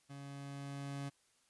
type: tone with level ramp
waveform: 30% pulse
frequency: 140.1 Hz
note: C#3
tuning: 19 cents sharp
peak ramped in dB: -45 to -37 dBFS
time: 0.09-1.1 s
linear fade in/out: 20 ms
effects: white hiss -73 dBFS RMS until 1.49 s + resampled to 24000 Hz